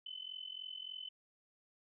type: tone with amplitude modulation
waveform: sine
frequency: 3029 Hz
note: F#7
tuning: 40 cents sharp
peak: -40 dBFS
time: 0.06-1.09 s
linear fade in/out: 5 ms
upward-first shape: sine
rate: 43.4 Hz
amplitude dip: 85%
effects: none